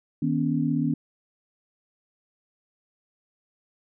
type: tone cluster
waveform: sine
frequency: 157.3 / 244 / 280.4 Hz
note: D#3 / B3 / C#4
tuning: +19 / -21 / +20 cents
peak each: -26 dBFS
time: 0.22-0.94 s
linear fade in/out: 5 ms
effects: none